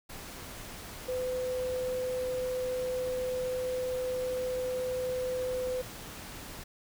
sine tone in noise, 507 Hz, B4, 45 cents sharp, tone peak -30 dBFS, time 1.08-5.82 s, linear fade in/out 10 ms, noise pink, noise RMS -44 dBFS, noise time 0.09-6.64 s, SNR +11 dB, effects none

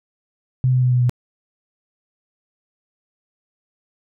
sine tone with pitch steps, 128.5 / 127.1 / 125.71 / 124.34 / 122.98 Hz, C3 / C3 / B2 / B2 / B2, -31 / -50 / +31 / +12 / -7 cents, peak -13 dBFS, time 0.64-1.095 s, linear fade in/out 0 ms, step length 91 ms, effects none

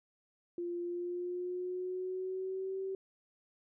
sine tone with pitch glide, 347.8 to 383.7 Hz, F4 to G4, -7 to -37 cents, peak -35 dBFS, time 0.58-2.95 s, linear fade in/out 2 ms, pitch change +170 cents, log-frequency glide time 0.81-2.79 s, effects none

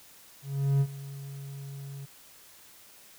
triangle tone with ADSR envelope, 138.59 Hz, C#3, in tune, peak -18 dBFS, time 0.42-2.06 s, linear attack 390 ms, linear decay 55 ms, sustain -18 dB, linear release 15 ms, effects white hiss -54 dBFS RMS until 3.18 s

